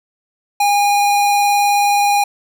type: tone with vibrato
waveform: square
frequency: 815 Hz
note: G#5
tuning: 33 cents flat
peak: -12 dBFS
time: 0.6-2.24 s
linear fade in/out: 5 ms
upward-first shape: triangle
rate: 19 Hz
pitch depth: 10 cents each way
effects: none